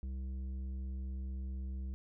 triangle tone with tanh clipping, 65.41 Hz, C2, in tune, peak -39 dBFS, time 0.03-1.94 s, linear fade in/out 0 ms, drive 13 dB, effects none

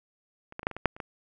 clicks, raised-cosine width 0.5 ms, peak -30 / -20 / -25 / -9 / -24 / -22 / -6 / -30 / -20 dBFS, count 9, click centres 0.524 / 0.594 / 0.631 / 0.669 / 0.713 / 0.766 / 0.857 / 0.965 / 1.002 s, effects none

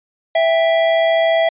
square tone pair together, 659.3 / 793.4 Hz, E5 / G5, 0 / +21 cents, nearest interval minor third, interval 321 cents, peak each -13 / -24 dBFS, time 0.35-1.49 s, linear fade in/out 5 ms, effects resampled to 8000 Hz

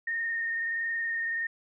sine tone with frequency modulation, 1838 Hz, A#6, 25 cents flat, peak -28 dBFS, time 0.07-1.47 s, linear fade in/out 5 ms, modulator 21.4 Hz, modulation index 1.3, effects none

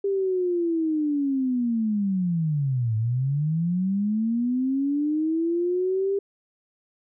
sine linear two-way sweep, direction down then up, 400.3 to 107.6 to 400.3 Hz, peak -21 dBFS, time 0.04-6.19 s, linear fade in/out 5 ms, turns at 2.96 s, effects none

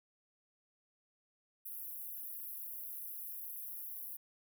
pink high-pass noise, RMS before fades -45 dBFS, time 1.65-4.17 s, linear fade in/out 10 ms, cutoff 11000 Hz, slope 96 dB/octave, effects none

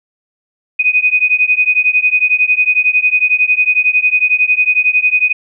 sine beating tone pair, 2489 / 2500 Hz, D#7 / D#7, 0 / +8 cents, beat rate 11 Hz, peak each -12 / -12 dBFS, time 0.79-5.33 s, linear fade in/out 10 ms, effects none

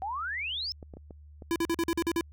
sine exponential sweep, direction up, 740 to 5370 Hz, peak -31 dBFS, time 0.02-0.72 s, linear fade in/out 0 ms
clicks, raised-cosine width 2 ms, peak -31 dBFS, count 5, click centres 0.828 / 0.938 / 0.97 / 1.108 / 1.422 s
square tone bursts, 335.1 Hz, E4, 29 cents sharp, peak -26 dBFS, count 8, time 1.51-2.209 s, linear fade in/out 0 ms, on 48 ms, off 45 ms
effects added 74 Hz sine -48 dBFS peak until 2.32 s

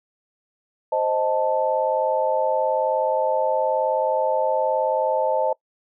sine chord, A diminished, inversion first, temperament equal, 523.3 / 622.3 / 880 Hz, C5 / Eb5 / A5, 0 / 0 / 0 cents, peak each -23 dBFS, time 0.92-5.53 s, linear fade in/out 5 ms, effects noise-tail reverb RT60 0.1 s tail -23 dB re dry

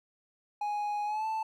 triangle tone with pitch glide, 830.6 to 880 Hz, G#5 to A5, 0 to 0 cents, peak -28 dBFS, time 0.61-1.43 s, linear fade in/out 5 ms, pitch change +100 cents, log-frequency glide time 1.05-1.26 s, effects none

